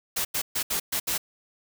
white noise bursts at uneven times, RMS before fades -27 dBFS, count 6, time 0.16-0.25 / 0.34-0.42 / 0.55-0.63 / 0.7-0.8 / 0.92-1 / 1.07-1.18 s, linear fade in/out 10 ms, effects none

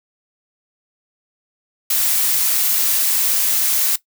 blue noise, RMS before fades -17 dBFS, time 1.9-3.96 s, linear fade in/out 5 ms, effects noise-tail reverb RT60 0.1 s tail -17 dB re dry

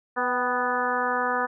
harmonic tone with a mistuned harmonic, 247.4 Hz, B3, 3 cents sharp, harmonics 1 / 2 / 3 / 4 / 5 / 6 / 7, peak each -35 / -30 / -30 / -29 / -29 / -30 / -32 dBFS, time 0.16-1.47 s, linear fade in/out 20 ms, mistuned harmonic 3, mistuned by +37 cents, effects none

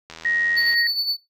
click train, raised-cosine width 0.2 ms, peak -20 dBFS, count 53, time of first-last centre 0.1-0.74 s, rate 81.2 Hz
sine tone, 1880 Hz, A#6, 14 cents sharp, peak -19 dBFS, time 0.25-0.87 s, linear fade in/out 2 ms
triangle tone with tremolo, 4483 Hz, C#8, 19 cents sharp, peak -17 dBFS, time 0.56-1.17 s, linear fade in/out 20 ms, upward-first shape sine, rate 9.7 Hz, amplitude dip 60%
effects noise-tail reverb RT60 0.2 s tail -18 dB re dry

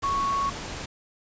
sine tone in noise, 1109 Hz, C#6, in tune, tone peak -23 dBFS, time 0.03-0.5 s, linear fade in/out 10 ms, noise pink, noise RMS -35 dBFS, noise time 0.02-0.86 s, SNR +9 dB, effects resampled to 16000 Hz

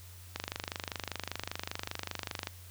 click train, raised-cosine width 0.2 ms, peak -17 dBFS, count 54, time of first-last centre 0.36-2.472 s, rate 25.1 Hz, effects added 89 Hz sine -49 dBFS peak until 2.7 s + white hiss -55 dBFS RMS until 2.7 s

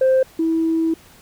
sine tone pair in turn, 523.3 / 325.5 Hz, C5 / E4, 0 / -22 cents, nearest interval minor sixth, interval 822 cents, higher first, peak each -10 / -15 dBFS, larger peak first, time 0.01-0.23 / 0.39-0.94 s, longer second, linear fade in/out 5 ms, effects tanh soft clip ceiling -10 dBFS + pink hiss -48 dBFS RMS until 1.21 s

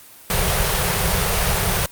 pink band-stop noise, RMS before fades -19 dBFS, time 0.3-1.86 s, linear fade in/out 2 ms, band 200 to 370 Hz, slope 96 dB/octave, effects white hiss -44 dBFS RMS until 1.91 s + Opus 32 kbps

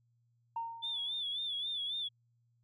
sine tone with exponential decay, 920 Hz, A#5, 23 cents flat, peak -32 dBFS, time 0.56-1.21 s, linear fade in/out 5 ms, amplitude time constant 140 ms
sine tone with vibrato, 3471 Hz, A7, 24 cents flat, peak -34 dBFS, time 0.82-2.09 s, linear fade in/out 20 ms, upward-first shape sine, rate 3.7 Hz, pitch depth 81 cents each way
effects tanh soft clip ceiling -28 dBFS + added 118 Hz sine -70 dBFS peak until 2.63 s

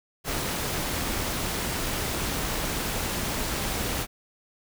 pink noise with amplitude modulation, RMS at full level -27 dBFS, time 0.24-4.07 s, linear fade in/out 50 ms, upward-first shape sine, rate 292 Hz, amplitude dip 45%, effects none

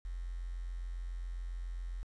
sine tone with quantisation, 43.65 Hz, F1, in tune, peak -37 dBFS, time 0.05-2.03 s, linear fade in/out 0 ms, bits 10, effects resampled to 22050 Hz

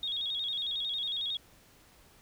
sine tone with vibrato, 3517 Hz, A7, 1 cent flat, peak -31 dBFS, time 0.03-1.37 s, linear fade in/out 2 ms, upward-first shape square, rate 11 Hz, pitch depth 89 cents each way, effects pink hiss -60 dBFS RMS until 2.21 s

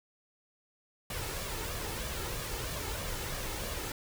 pink noise with flanger, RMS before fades -37 dBFS, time 1.1-3.92 s, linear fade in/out 2 ms, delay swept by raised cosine 1.7 to 2.32 ms, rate 3.1 Hz, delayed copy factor +0.5, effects none

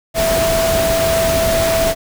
sine tone in noise, 659.3 Hz, E5, in tune, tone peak -14 dBFS, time 0.14-1.95 s, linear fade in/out 50 ms, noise pink, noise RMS -19 dBFS, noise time 0.14-1.95 s, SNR +2 dB, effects none

